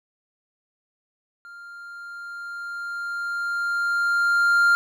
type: tone with level ramp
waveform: triangle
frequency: 1396.9 Hz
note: F6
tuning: in tune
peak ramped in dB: -38 to -12 dBFS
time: 1.45-4.75 s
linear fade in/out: 0 ms
effects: none